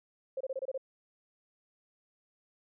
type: tone bursts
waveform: sine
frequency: 530 Hz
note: C5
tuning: 22 cents sharp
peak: -32 dBFS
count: 7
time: 0.37-0.778 s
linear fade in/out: 5 ms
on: 36 ms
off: 26 ms
effects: none